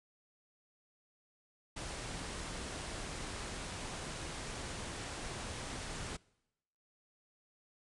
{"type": "low-pass noise", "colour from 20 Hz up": "pink", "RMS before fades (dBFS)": -43, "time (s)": [1.76, 6.17], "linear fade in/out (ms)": 10, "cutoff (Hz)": 10000, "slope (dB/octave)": 96, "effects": ["noise-tail reverb RT60 0.9 s tail -24 dB re dry"]}